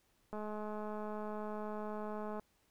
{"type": "click train", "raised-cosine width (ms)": 1, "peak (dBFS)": -30, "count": 439, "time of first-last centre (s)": [0.33, 2.396], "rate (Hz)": 212, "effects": ["pink hiss -74 dBFS RMS until 2.7 s"]}